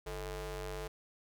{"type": "ring-modulated tone", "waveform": "sawtooth", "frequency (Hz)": 194.7, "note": "G3", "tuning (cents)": -12, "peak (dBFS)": -32, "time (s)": [0.06, 0.88], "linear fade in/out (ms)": 10, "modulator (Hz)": 244, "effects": []}